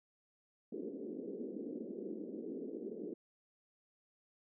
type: band-pass noise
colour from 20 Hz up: white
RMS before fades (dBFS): -44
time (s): 0.72-3.14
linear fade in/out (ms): 5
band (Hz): 210 to 450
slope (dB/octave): 48
effects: none